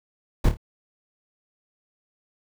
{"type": "noise with echo", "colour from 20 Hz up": "brown", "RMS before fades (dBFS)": -17, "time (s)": [0.44, 0.49], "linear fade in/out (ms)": 5, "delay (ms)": 27, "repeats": 3, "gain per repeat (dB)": -8, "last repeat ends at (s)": 0.571, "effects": []}